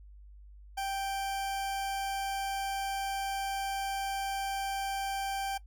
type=tone; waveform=40% pulse; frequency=784 Hz; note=G5; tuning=in tune; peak=-31 dBFS; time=0.77-5.58 s; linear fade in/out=10 ms; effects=noise-tail reverb RT60 0.1 s tail -18 dB re dry + added 50 Hz sine -49 dBFS peak until 5.66 s